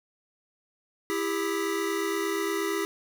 square tone cluster, 331.2 / 399.7 / 1292 / 1965 Hz, E4 / G4 / E6 / B6, +8 / +34 / -35 / -9 cents, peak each -32 / -30 / -39 / -37 dBFS, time 1.1-2.85 s, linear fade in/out 0 ms, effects none

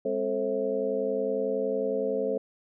sine tone cluster, 203.3 / 264.1 / 440.1 / 531 / 652 Hz, G#3 / C4 / A4 / C5 / E5, -37 / +16 / 0 / +25 / -19 cents, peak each -37 / -36 / -29 / -29 / -37 dBFS, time 0.05-2.38 s, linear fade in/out 5 ms, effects none

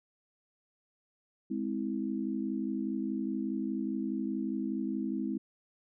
sine chord, Ab augmented, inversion none, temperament just, 207.7 / 259.6 / 324.5 Hz, Ab3 / C4 / E4, 0 / -13 / -27 cents, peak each -35 / -35 / -36 dBFS, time 1.5-5.38 s, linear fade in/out 10 ms, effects none

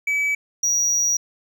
triangle tone pair in turn, 2290 / 5770 Hz, D7 / F#8, -44 / -44 cents, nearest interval octave + major third, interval 1600 cents, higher second, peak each -17 / -16 dBFS, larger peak second, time 0.07-0.35 / 0.63-1.17 s, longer second, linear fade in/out 5 ms, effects none

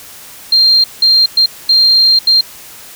sine tone bursts at uneven times, 4186 Hz, C8, in tune, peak -5 dBFS, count 5, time 0.52-0.84 / 1.02-1.26 / 1.37-1.46 / 1.69-2.19 / 2.27-2.41 s, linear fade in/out 5 ms, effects white hiss -34 dBFS RMS until 2.95 s

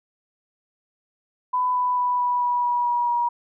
sine tone with pitch steps, 1000 / 993.7 / 987.4 / 981.1 / 974.9 / 968.7 / 962.6 / 956.5 Hz, B5 / B5 / B5 / B5 / B5 / B5 / B5 / A#5, +21 / +10 / -1 / -12 / -23 / -34 / -45 / +44 cents, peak -19 dBFS, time 1.53-3.29 s, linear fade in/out 10 ms, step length 220 ms, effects none

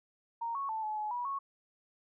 sine tone with pitch steps, 928 / 1106 / 881 / 857 / 849 / 972 / 1103 Hz, A#5 / C#6 / A5 / A5 / G#5 / B5 / C#6, -8 / -4 / +2 / -46 / +38 / -28 / -9 cents, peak -33 dBFS, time 0.41-1.39 s, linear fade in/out 10 ms, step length 140 ms, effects none

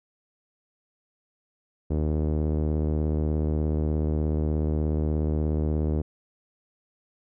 sawtooth tone with low-pass filter, 76.7 Hz, D#2, 24 cents flat, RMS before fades -25 dBFS, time 1.9-6.02 s, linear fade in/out 10 ms, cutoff 430 Hz, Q 1.4, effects none

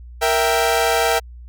sawtooth chord, E diminished, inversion second, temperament equal, 466.2 / 659.3 / 784 Hz, Bb4 / E5 / G5, 0 / 0 / 0 cents, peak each -16 dBFS, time 0.21-1.2 s, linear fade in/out 20 ms, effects added 60 Hz sine -35 dBFS peak until 1.48 s

